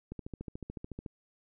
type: click train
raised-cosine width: 3 ms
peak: -27 dBFS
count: 14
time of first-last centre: 0.12-1.062 s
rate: 13.8 Hz
effects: none